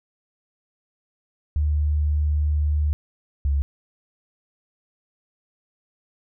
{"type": "tone pair in turn", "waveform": "sine", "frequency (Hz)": [74.7, 70.21], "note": ["D2", "C#2"], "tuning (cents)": [30, 23], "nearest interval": "minor second", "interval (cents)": 107, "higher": "first", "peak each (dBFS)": [-18, -18], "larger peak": "neither", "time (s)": [[1.56, 2.93], [3.45, 3.62]], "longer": "first", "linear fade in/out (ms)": 0, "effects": []}